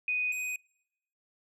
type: tone pair in turn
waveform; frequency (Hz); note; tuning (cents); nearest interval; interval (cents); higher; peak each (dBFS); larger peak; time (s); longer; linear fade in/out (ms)
sine / square; 2489 / 2499; D#7 / D#7; 0 / +7; unison; 7; second; -27 / -33; first; 0.08-0.32 / 0.32-0.56; neither; 2
effects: noise-tail reverb RT60 0.8 s tail -25 dB re dry + low-pass 12000 Hz 12 dB/octave